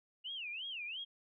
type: tone with vibrato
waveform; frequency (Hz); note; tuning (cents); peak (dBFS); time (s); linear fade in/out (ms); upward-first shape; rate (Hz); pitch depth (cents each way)
sine; 2794; F7; 0; -40; 0.24-1.05; 20; sine; 2.9; 280
effects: none